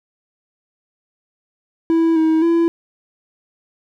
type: tone with pitch steps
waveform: triangle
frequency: 328.7 / 319 / 335.3 Hz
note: E4 / D#4 / E4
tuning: -5 / +43 / +30 cents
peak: -10 dBFS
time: 1.9-2.68 s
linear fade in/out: 0 ms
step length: 260 ms
effects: none